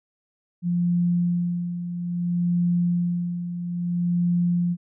sine tone with tremolo, 174.61 Hz, F3, in tune, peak -18 dBFS, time 0.62-4.77 s, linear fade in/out 50 ms, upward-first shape sine, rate 0.6 Hz, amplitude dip 65%, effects none

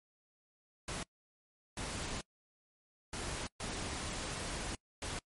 pink noise bursts at uneven times, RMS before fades -40 dBFS, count 5, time 0.88-1.03 / 1.77-2.21 / 3.13-3.47 / 3.6-4.75 / 5.02-5.19 s, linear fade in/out 2 ms, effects noise-tail reverb RT60 0.1 s tail -25 dB re dry + MP3 48 kbps

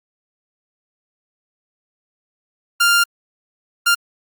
sawtooth tone bursts at uneven times, 1396.9 Hz, F6, in tune, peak -8 dBFS, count 2, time 2.8-3.04 / 3.86-3.95 s, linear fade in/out 10 ms, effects Opus 48 kbps

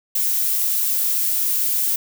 violet noise, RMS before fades -20 dBFS, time 0.15-1.96 s, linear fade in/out 5 ms, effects none

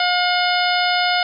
harmonic tone with a mistuned harmonic, 716 Hz, F5, 43 cents sharp, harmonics 1 / 2 / 3 / 4 / 5 / 6 / 7, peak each -19 / -22 / -24 / -25 / -26 / -27 / -27 dBFS, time 0-1.23 s, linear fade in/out 2 ms, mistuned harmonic 4, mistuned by +54 cents, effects none

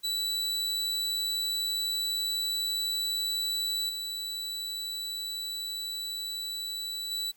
40% pulse tone with level steps, 3951 Hz, B7, in tune, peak -27 / -32 / -29 dBFS, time 0.03-7.32 s, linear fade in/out 20 ms, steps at 3.89 / 7.11 s, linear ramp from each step 5 ms, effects white hiss -64 dBFS RMS until 7.36 s

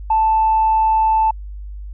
sine tone, 880 Hz, A5, in tune, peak -11 dBFS, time 0.1-1.31 s, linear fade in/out 5 ms, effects tanh soft clip ceiling -7 dBFS + added 50 Hz sine -28 dBFS peak until 1.93 s

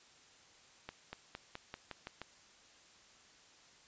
accelerating click train, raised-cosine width 0.3 ms, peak -27 dBFS, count 8, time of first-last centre 0.89-2.216 s, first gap 240 ms, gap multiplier 0.92, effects white hiss -62 dBFS RMS until 3.87 s + resampled to 16000 Hz

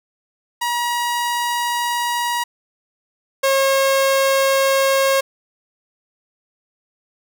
sawtooth tone pair in turn, 957 / 541.5 Hz, A#5 / C#5, +45 / -41 cents, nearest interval minor seventh, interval 986 cents, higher first, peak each -15 / -10 dBFS, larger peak second, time 0.61-2.44 / 3.43-5.21 s, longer first, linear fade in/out 10 ms, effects none

